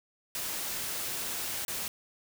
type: noise with dropouts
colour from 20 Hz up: white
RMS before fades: -35 dBFS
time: 0.35-1.88 s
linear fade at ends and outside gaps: 1 ms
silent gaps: 1.65-1.681 s
effects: none